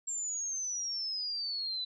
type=exponential sweep; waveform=sine; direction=down; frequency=7459 to 3962 Hz; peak=-33 dBFS; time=0.07-1.85 s; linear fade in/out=10 ms; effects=none